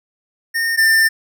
square tone pair in turn, 1830 / 1793.4 Hz, A#6 / A6, -32 / +33 cents, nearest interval unison, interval 35 cents, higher first, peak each -17 / -11 dBFS, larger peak second, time 0.54-0.77 / 0.77-1.09 s, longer second, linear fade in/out 20 ms, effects none

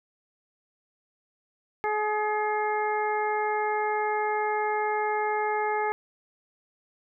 harmonic tone with a mistuned harmonic, 424.5 Hz, G#4, 38 cents sharp, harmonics 1 / 2 / 3 / 4 / 5, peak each -29 / -27 / -35 / -36 / -35 dBFS, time 1.84-5.92 s, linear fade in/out 0 ms, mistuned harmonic 3, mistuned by -24 cents, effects none

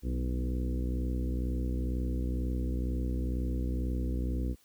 harmonic tone with a mistuned harmonic, 62.1 Hz, B1, 10 cents sharp, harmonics 1 / 2 / 3 / 4 / 5 / 6 / 7 / 8, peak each -30 / -39 / -42 / -39 / -41 / -47 / -50 / -48 dBFS, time 0.02-4.56 s, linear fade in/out 50 ms, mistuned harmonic 3, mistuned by +33 cents, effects white hiss -65 dBFS RMS until 4.64 s

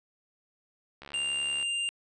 click train, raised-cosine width 0.3 ms, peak -28 dBFS, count 44, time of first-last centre 1.02-1.627 s, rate 70.8 Hz
square tone, 2794 Hz, F7, in tune, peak -29 dBFS, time 1.14-1.89 s, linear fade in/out 0 ms
effects resampled to 22050 Hz

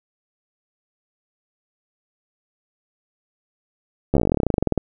slowing click train, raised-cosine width 2 ms, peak -5 dBFS, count 23, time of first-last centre 4.14-4.777 s, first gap 13 ms, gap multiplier 1.07, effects none

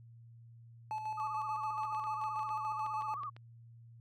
triangle tone with tremolo, 865 Hz, A5, 30 cents flat, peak -33 dBFS, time 0.91-3.14 s, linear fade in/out 0 ms, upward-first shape square, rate 6.9 Hz, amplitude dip 45%
sine tone with vibrato, 1174.7 Hz, D6, in tune, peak -38 dBFS, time 1.17-3.3 s, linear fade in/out 10 ms, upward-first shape sine, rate 15 Hz, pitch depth 100 cents each way
clicks, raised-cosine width 0.3 ms, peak -37 dBFS, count 10, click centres 1.834 / 1.948 / 2.04 / 2.239 / 2.393 / 2.491 / 2.863 / 3.021 / 3.234 / 3.365 s
effects added 116 Hz sine -53 dBFS peak until 4 s

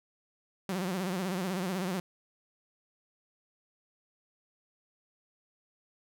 sawtooth tone with vibrato, 185 Hz, F#3, in tune, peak -27 dBFS, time 0.69-2 s, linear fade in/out 2 ms, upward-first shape sine, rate 16 Hz, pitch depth 110 cents each way, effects none

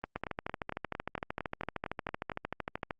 two click trains, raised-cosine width 0.5 ms, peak -21 / -19 dBFS, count 11 / 37, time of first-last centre 0.04-2.318 / 0.16-2.908 s, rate 4.39 / 13.1 Hz, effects Opus 32 kbps

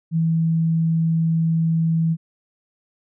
sine tone, 163.3 Hz, E3, 16 cents flat, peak -16 dBFS, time 0.11-2.17 s, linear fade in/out 50 ms, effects none

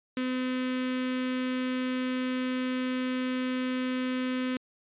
sawtooth tone with notch filter, 255.1 Hz, C4, 44 cents flat, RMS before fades -30 dBFS, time 0.17-4.57 s, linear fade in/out 2 ms, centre 770 Hz, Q 0.92, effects resampled to 8000 Hz

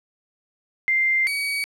sine / 35% pulse tone pair in turn, 2093 / 2263 Hz, C7 / C#7, 0 / +35 cents, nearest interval minor second, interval 135 cents, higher second, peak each -17 / -21 dBFS, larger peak first, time 0.88-1.27 / 1.27-1.64 s, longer first, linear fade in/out 0 ms, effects low-pass 12000 Hz 12 dB/octave + 9-bit

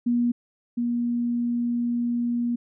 sine tone pair in turn, 240 / 238.8 Hz, B3 / A#3, -49 / +42 cents, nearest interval unison, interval 9 cents, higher first, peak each -19 / -22 dBFS, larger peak first, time 0.06-0.32 / 0.77-2.56 s, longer second, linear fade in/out 10 ms, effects none

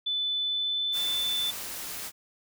sine tone with pitch glide, 3500 to 3520 Hz, A7 to A7, -10 to 0 cents, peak -26 dBFS, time 0.06-1.51 s, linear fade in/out 10 ms, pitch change +10 cents, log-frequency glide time 0.43-0.96 s
white noise, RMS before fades -37 dBFS, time 0.92-2.12 s, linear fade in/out 50 ms
effects none

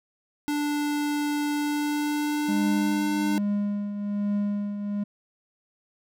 square tone with pitch glide, 293.7 to 300.2 Hz, D4 to D4, 0 to +38 cents, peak -25 dBFS, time 0.48-3.38 s, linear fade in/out 0 ms, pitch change +38 cents, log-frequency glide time 1.54-3.2 s
triangle tone with tremolo, 204.5 Hz, G#3, 26 cents flat, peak -20 dBFS, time 2.48-5.04 s, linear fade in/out 10 ms, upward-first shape triangle, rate 1.2 Hz, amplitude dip 60%
effects none

